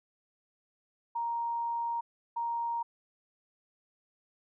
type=tone bursts at uneven times; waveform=sine; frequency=935 Hz; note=A#5; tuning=5 cents sharp; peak=-30 dBFS; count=2; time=1.15-2.01 / 2.36-2.83 s; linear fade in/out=10 ms; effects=none